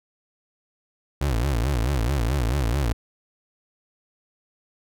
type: tone with vibrato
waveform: 30% pulse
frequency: 63 Hz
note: B1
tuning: 35 cents sharp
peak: -18 dBFS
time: 1.21-2.93 s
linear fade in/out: 5 ms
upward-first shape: sine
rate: 4.6 Hz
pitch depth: 250 cents each way
effects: none